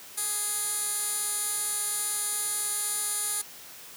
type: tone with band-pass filter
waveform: 15% pulse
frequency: 415.3 Hz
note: G#4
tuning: in tune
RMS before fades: -30 dBFS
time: 0.17-3.42 s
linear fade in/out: 10 ms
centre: 10000 Hz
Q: 3.7
effects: white hiss -46 dBFS RMS until 3.96 s + high-pass 100 Hz 12 dB/octave